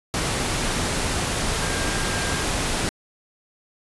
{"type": "tone in noise", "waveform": "sine", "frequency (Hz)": 1602, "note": "G6", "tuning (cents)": 37, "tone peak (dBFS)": -32, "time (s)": [1.62, 2.44], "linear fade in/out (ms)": 0, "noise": "pink", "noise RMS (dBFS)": -24, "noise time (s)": [0.14, 2.89], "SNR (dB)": -11, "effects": ["resampled to 24000 Hz"]}